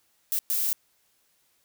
violet noise bursts at uneven times, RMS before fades -26 dBFS, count 2, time 0.32-0.39 / 0.5-0.73 s, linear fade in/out 0 ms, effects white hiss -68 dBFS RMS until 1.64 s

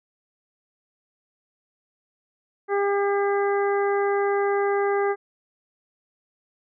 harmonic tone, 401.7 Hz, G4, 42 cents sharp, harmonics 1 / 2 / 3 / 4 / 5, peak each -21 / -27 / -31 / -33 / -35 dBFS, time 2.68-5.16 s, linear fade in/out 50 ms, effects none

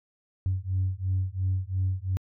sine beating tone pair, 92.5 / 95.4 Hz, F#2 / G2, 0 / -47 cents, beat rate 2.9 Hz, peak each -27 / -27 dBFS, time 0.46-2.17 s, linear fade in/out 0 ms, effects tanh soft clip ceiling -19 dBFS

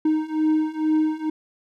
triangle beating tone pair, 309.9 / 312.1 Hz, D#4 / D#4, -7 / +5 cents, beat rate 2.2 Hz, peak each -21 / -19 dBFS, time 0.05-1.3 s, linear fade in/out 5 ms, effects none

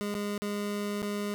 25% pulse tone with dropouts, 205.4 Hz, G#3, 19 cents flat, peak -27 dBFS, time 0.01-1.34 s, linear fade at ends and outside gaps 0 ms, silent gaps 0.142-0.151 / 0.379-0.42 / 1.019-1.028 s, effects none

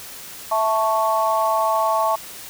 sine chord, A major, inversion second, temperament equal, 659.3 / 880 / 1108.7 Hz, E5 / A5 / C#6, 0 / 0 / 0 cents, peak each -21 dBFS, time 0.51-2.16 s, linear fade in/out 10 ms, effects white hiss -37 dBFS RMS until 2.49 s

